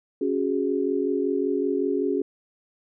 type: chord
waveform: sine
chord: C# suspended fourth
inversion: none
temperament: equal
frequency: 277.2 / 370 / 415.3 Hz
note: C#4 / F#4 / G#4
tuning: 0 / 0 / 0 cents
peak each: -26 dBFS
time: 0.21-2.22 s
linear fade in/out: 5 ms
effects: none